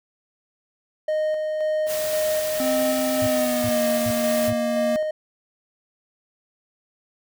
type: tone with tremolo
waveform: triangle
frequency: 618 Hz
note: D#5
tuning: 12 cents flat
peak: -18 dBFS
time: 1.08-5.11 s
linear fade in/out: 5 ms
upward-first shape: square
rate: 1.9 Hz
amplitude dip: 30%
type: noise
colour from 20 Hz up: white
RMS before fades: -31 dBFS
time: 1.86-4.52 s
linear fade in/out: 50 ms
type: tone with pitch glide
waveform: square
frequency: 260 to 234.3 Hz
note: C4 to A#3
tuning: -11 to +9 cents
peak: -25 dBFS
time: 2.6-4.96 s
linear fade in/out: 0 ms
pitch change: -180 cents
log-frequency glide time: 3.2-3.85 s
type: tone bursts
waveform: triangle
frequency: 110 Hz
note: A2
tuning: in tune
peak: -24 dBFS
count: 4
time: 3.22-4.53 s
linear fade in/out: 0 ms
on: 50 ms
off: 370 ms
effects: none